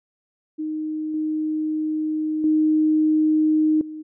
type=tone with level steps; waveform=sine; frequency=310 Hz; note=D#4; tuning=6 cents flat; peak=-24 / -21 / -15 / -31 dBFS; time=0.58-4.03 s; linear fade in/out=20 ms; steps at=1.14 / 2.44 / 3.81 s; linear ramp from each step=2 ms; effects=none